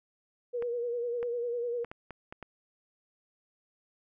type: tone with vibrato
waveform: sine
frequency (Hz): 478.3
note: A#4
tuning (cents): +44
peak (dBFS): -30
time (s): 0.53-1.85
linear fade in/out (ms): 20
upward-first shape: sine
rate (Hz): 10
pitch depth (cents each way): 44
type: clicks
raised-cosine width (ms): 0.5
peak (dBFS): -27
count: 7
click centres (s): 0.624 / 1.229 / 1.846 / 1.915 / 2.107 / 2.325 / 2.427
effects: none